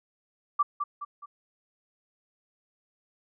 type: tone with echo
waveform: sine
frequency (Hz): 1166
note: D6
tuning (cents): -13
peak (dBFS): -19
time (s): 0.59-0.63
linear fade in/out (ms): 10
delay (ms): 210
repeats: 3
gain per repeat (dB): -7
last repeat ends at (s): 1.26
effects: none